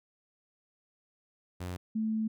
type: tone pair in turn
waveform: sawtooth / sine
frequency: 90 / 219.3 Hz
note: F#2 / A3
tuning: -47 / -6 cents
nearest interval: octave + minor third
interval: 1541 cents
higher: second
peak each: -32 / -28 dBFS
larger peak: second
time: 1.6-1.77 / 1.95-2.28 s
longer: second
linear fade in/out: 10 ms
effects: none